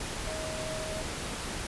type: tone in noise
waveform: sine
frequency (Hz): 630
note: D#5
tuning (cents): +21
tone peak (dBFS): -37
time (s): 0.27-1.02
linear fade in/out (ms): 5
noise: pink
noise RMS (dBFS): -36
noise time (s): 0-1.67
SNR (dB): -4
effects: resampled to 24000 Hz